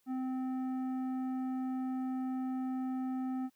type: tone with tanh clipping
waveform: triangle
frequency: 258.7 Hz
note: C4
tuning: 19 cents flat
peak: -35 dBFS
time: 0.06-3.5 s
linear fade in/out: 50 ms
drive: 14 dB
effects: white hiss -75 dBFS RMS until 3.55 s